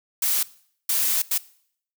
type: noise bursts at uneven times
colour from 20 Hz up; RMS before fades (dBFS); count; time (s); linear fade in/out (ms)
blue; -22; 3; 0.22-0.43 / 0.89-1.22 / 1.31-1.38; 5
effects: noise-tail reverb RT60 0.6 s tail -20 dB re dry